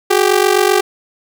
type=ring-modulated tone; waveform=sawtooth; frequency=392 Hz; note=G4; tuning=in tune; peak=-3 dBFS; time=0.1-0.81 s; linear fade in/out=10 ms; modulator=23.9 Hz; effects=none